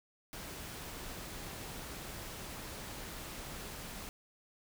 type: noise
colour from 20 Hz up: pink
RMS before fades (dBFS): -45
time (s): 0.33-4.09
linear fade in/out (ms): 0
effects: none